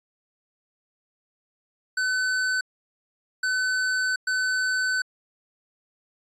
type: tone bursts at uneven times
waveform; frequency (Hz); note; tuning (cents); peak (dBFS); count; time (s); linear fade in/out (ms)
square; 1513; F#6; +38; -23; 3; 1.97-2.61 / 3.43-4.16 / 4.27-5.02; 5
effects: resampled to 22050 Hz